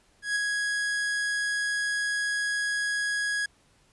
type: tone with ADSR envelope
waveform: 45% pulse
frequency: 1661.2 Hz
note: G#6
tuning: in tune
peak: -23 dBFS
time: 0.22-3.46 s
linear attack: 140 ms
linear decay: 6 ms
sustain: -3 dB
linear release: 6 ms
effects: pink hiss -63 dBFS RMS until 3.92 s + resampled to 24000 Hz